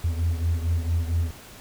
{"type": "beating tone pair", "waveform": "triangle", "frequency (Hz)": [82.41, 86.81], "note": ["E2", "F2"], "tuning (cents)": [0, -10], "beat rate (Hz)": 4.4, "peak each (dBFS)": [-20, -25], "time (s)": [0.04, 1.31], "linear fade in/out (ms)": 5, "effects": ["tanh soft clip ceiling -15 dBFS", "pink hiss -45 dBFS RMS until 1.6 s"]}